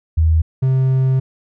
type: tone pair in turn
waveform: sine / triangle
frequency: 80.2 / 131.46 Hz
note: E2 / C3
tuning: -47 / +9 cents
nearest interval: major sixth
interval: 856 cents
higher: second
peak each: -10 dBFS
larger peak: neither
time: 0.17-0.42 / 0.62-1.2 s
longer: second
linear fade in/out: 10 ms
effects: none